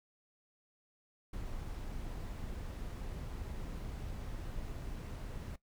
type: noise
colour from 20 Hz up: brown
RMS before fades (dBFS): -42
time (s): 1.33-5.56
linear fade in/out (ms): 5
effects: noise-tail reverb RT60 0.1 s tail -18 dB re dry